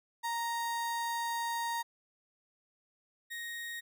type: tone pair in turn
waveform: 35% pulse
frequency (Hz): 932.3 / 1869.7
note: A#5 / A#6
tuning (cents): 0 / +5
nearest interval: octave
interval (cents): 1205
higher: second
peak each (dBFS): -31 / -37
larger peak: first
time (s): 0.23-1.83 / 3.3-3.81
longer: first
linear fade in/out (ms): 20
effects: none